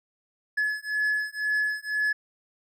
triangle beating tone pair, 1706 / 1708 Hz, G#6 / G#6, +46 / +48 cents, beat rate 2 Hz, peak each -26 / -26 dBFS, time 0.57-2.13 s, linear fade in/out 10 ms, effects none

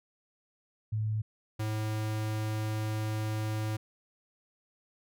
sine / square tone pair in turn, 108.2 / 108.2 Hz, A2 / A2, -29 / -29 cents, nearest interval unison, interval 0 cents, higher neither, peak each -28 / -31 dBFS, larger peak first, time 0.92-1.22 / 1.59-3.77 s, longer second, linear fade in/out 10 ms, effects none

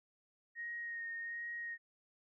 sine tone with vibrato, 1864.7 Hz, A#6, in tune, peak -40 dBFS, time 0.55-1.78 s, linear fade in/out 50 ms, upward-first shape sine, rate 1.3 Hz, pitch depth 18 cents each way, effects none

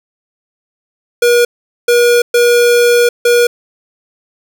square tone bursts at uneven times, 479.8 Hz, A#4, 50 cents sharp, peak -7 dBFS, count 4, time 1.22-1.45 / 1.88-2.22 / 2.34-3.09 / 3.25-3.47 s, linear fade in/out 5 ms, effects none

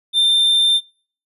triangle tone, 3587 Hz, A7, 33 cents sharp, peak -10 dBFS, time 0.13-0.81 s, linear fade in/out 50 ms, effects noise-tail reverb RT60 0.5 s tail -25 dB re dry + resampled to 32000 Hz

